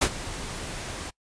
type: noise with ADSR envelope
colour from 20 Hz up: pink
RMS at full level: -19 dBFS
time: 0.01-1.11 s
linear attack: 11 ms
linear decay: 67 ms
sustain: -16 dB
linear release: 19 ms
effects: noise-tail reverb RT60 0.1 s tail -23 dB re dry + resampled to 22050 Hz